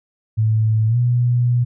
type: tone with pitch glide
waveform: sine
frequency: 109.8 to 121.83 Hz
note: A2 to B2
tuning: -3 to -23 cents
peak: -13 dBFS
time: 0.37-1.65 s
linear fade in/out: 20 ms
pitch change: +180 cents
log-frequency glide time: 0.88-0.97 s
effects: none